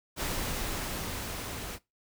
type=noise with level ramp; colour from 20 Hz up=pink; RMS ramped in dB=-32 to -39 dBFS; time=0.16-1.79 s; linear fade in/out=50 ms; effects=noise-tail reverb RT60 0.2 s tail -20 dB re dry